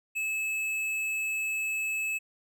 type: tone with tanh clipping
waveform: sine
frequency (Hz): 2600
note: E7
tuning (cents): -24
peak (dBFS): -30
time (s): 0.15-2.19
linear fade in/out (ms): 20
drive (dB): 12
effects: none